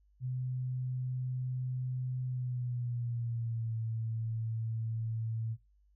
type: tone with pitch glide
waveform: sine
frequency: 127.2 to 112.67 Hz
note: C3 to A2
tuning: -48 to +42 cents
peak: -33 dBFS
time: 0.2-5.57 s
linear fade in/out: 50 ms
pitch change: -210 cents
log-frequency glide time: 2.26-3.75 s
effects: noise-tail reverb RT60 0.2 s tail -19 dB re dry + added 50 Hz sine -64 dBFS peak until 5.95 s